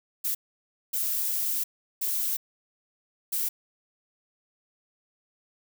violet noise bursts at uneven times, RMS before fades -28 dBFS, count 4, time 0.24-0.35 / 0.93-1.64 / 2.01-2.37 / 3.32-3.49 s, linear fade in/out 10 ms, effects none

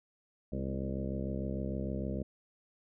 harmonic tone with a mistuned harmonic, 66.6 Hz, C2, 31 cents sharp, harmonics 1 / 2 / 3 / 4 / 5 / 6 / 7 / 8 / 9, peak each -39 / -40 / -38 / -44 / -44 / -47 / -46 / -46 / -46 dBFS, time 0.52-2.23 s, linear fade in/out 5 ms, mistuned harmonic 4, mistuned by -47 cents, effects none

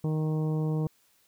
harmonic tone, 155.56 Hz, D#3, in tune, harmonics 1 / 2 / 3 / 4 / 5 / 6 / 7, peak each -26 / -35 / -36 / -46 / -47 / -49 / -51 dBFS, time 0.04-0.87 s, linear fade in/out 2 ms, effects white hiss -66 dBFS RMS until 1.27 s

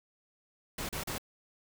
pink noise bursts, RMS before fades -37 dBFS, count 3, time 0.78-1.182 s, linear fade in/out 5 ms, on 110 ms, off 36 ms, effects none

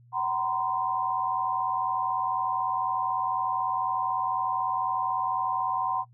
sine tone cluster, 754 / 952 / 1032 Hz, F#5 / A#5 / C6, +32 / +36 / -24 cents, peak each -31 / -29 / -29 dBFS, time 0.12-6.05 s, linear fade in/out 50 ms, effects noise-tail reverb RT60 0.1 s tail -21 dB re dry + added 120 Hz sine -53 dBFS peak until 6.13 s

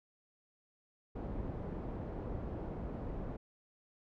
pink low-pass noise, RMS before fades -41 dBFS, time 1.15-3.37 s, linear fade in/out 10 ms, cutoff 610 Hz, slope 12 dB/octave, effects none

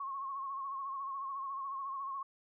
sine tone with vibrato, 1089 Hz, C#6, 31 cents flat, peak -37 dBFS, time 0-2.23 s, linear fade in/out 5 ms, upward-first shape sine, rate 14 Hz, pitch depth 52 cents each way, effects none

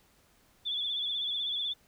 sine tone with vibrato, 3451 Hz, A7, 34 cents flat, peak -30 dBFS, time 0.65-1.74 s, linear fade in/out 20 ms, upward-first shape sine, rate 16 Hz, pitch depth 56 cents each way, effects pink hiss -65 dBFS RMS until 1.87 s

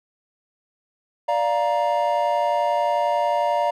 triangle chord, Bb major, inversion first, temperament equal with one note detuned, 587.3 / 698.5 / 938.3 Hz, D5 / F5 / Bb5, 0 / 0 / +11 cents, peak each -21 dBFS, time 1.28-3.71 s, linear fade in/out 10 ms, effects none

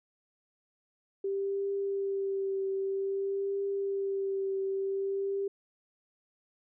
sine tone with vibrato, 392 Hz, G4, in tune, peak -29 dBFS, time 1.24-5.48 s, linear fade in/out 5 ms, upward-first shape triangle, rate 0.52 Hz, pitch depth 23 cents each way, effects none

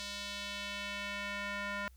square tone with band-pass filter sweep, 202.4 Hz, G#3, 44 cents flat, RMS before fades -40 dBFS, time 0-1.88 s, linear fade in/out 0 ms, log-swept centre 4300 to 1600 Hz, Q 1.5, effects added 62 Hz sine -55 dBFS peak until 1.96 s + white hiss -70 dBFS RMS until 1.96 s

